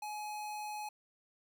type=tone; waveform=square; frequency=843 Hz; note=G#5; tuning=26 cents sharp; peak=-40 dBFS; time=0.02-0.89 s; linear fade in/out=5 ms; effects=none